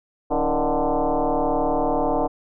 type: tone with frequency modulation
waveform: sine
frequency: 130.81 Hz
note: C3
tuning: in tune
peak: -18 dBFS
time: 0.3-2.28 s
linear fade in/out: 20 ms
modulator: 150 Hz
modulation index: 5.4
effects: none